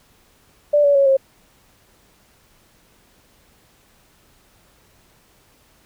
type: tone with pitch steps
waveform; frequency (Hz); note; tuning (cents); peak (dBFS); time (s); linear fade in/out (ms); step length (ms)
sine; 587.3 / 570.3 / 553.7 / 537.6; D5 / C#5 / C#5 / C5; 0 / +49 / -2 / +47; -11; 0.73-1.17; 10; 110
effects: pink hiss -56 dBFS RMS until 5.85 s